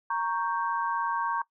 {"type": "chord", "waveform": "sine", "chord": "G diminished", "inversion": "first", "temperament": "equal", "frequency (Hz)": [932.3, 1108.7, 1568], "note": ["Bb5", "Db6", "G6"], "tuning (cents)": [0, 0, 0], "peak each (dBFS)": [-29, -30, -35], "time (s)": [0.1, 1.42], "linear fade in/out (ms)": 5, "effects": ["noise-tail reverb RT60 0.1 s tail -20 dB re dry"]}